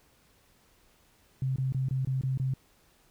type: tone bursts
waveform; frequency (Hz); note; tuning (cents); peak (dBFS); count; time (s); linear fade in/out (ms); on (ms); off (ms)
sine; 131.8; C3; +13; -26; 7; 1.42-2.538; 2; 140; 23
effects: pink hiss -64 dBFS RMS until 3.1 s